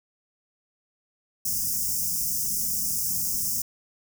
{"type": "band-stop noise", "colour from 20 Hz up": "white", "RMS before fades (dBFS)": -27, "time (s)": [1.45, 3.62], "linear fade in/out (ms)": 5, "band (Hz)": [240, 5100], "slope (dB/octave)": 96, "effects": []}